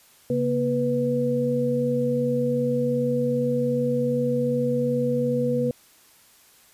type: tone cluster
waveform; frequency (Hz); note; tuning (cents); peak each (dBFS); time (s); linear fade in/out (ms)
sine; 136.5 / 239.1 / 493.5; C#3 / A#3 / B4; -26 / +44 / -1; -28 / -25 / -23; 0.3-5.71; 2
effects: white hiss -55 dBFS RMS until 6.73 s + resampled to 32000 Hz